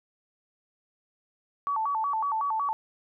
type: tone with vibrato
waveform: sine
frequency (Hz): 1000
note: B5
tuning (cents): +21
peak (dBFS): -25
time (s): 1.67-2.73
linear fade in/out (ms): 0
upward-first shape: square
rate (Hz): 5.4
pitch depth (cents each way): 220
effects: none